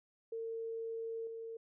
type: tone with level steps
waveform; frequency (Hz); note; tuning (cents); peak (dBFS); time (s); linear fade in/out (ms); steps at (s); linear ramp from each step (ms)
sine; 453.9; A#4; -46; -38 / -42; 0.32-1.57; 5; 1.27; 2
effects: none